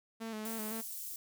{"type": "tone with vibrato", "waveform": "sawtooth", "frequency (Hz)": 220, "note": "A3", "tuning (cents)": 0, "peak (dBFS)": -35, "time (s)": [0.2, 0.82], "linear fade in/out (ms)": 20, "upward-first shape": "square", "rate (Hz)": 3.9, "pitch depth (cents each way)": 40}
{"type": "high-pass noise", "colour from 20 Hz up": "white", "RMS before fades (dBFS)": -43, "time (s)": [0.45, 1.16], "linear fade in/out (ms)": 2, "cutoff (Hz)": 7800, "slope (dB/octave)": 12}
{"effects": []}